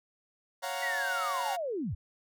sawtooth chord, Gb major seventh, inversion second, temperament equal, 554.4 / 698.5 / 740 / 932.3 Hz, Db5 / F5 / Gb5 / Bb5, 0 / 0 / 0 / 0 cents, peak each -35 dBFS, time 0.62-1.57 s, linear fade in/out 20 ms
sine linear sweep, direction down, 1975.5 to 61.1 Hz, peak -31 dBFS, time 0.82-1.95 s, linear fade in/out 10 ms
effects none

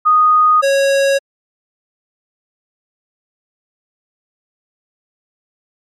sine / square tone pair in turn, 1240 / 551 Hz, D#6 / C#5, -6 / -11 cents, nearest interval octave + major second, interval 1405 cents, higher first, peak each -7 / -11 dBFS, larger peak first, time 0.05-0.62 / 0.62-1.19 s, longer neither, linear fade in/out 20 ms, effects low-pass 9000 Hz 12 dB/octave + MP3 64 kbps

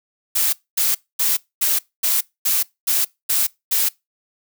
blue noise bursts, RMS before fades -18 dBFS, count 9, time 0.35-3.89 s, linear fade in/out 10 ms, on 180 ms, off 240 ms, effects noise-tail reverb RT60 0.2 s tail -23 dB re dry

